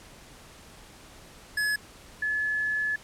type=tone pair in turn; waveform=square / sine; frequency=1700 / 1715.8 Hz; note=G#6 / A6; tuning=+40 / -44 cents; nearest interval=unison; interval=16 cents; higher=second; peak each=-25 / -25 dBFS; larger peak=neither; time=1.57-1.76 / 2.22-2.96 s; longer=second; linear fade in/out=5 ms; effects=pink hiss -50 dBFS RMS until 3.03 s + low-pass 11000 Hz 12 dB/octave